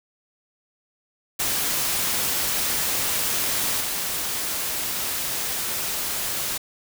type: noise with level steps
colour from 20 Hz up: white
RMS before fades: -24 / -27 dBFS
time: 1.39-6.58 s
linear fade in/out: 10 ms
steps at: 3.8 s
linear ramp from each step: 10 ms
effects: none